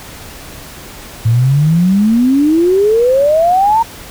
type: exponential sweep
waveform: sine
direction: up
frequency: 109.9 to 932.3 Hz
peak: -7 dBFS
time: 1.25-3.83 s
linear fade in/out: 10 ms
effects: pink hiss -32 dBFS RMS until 4.1 s